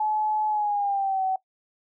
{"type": "tone with pitch glide", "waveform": "sine", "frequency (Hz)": [856, 758.2], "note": ["A5", "F#5"], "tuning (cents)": [-48, 42], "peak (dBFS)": -22, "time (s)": [0, 1.36], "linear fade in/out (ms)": 5, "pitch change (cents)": -210, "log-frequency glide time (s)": [0.48, 1.24], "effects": ["noise-tail reverb RT60 0.1 s tail -19 dB re dry"]}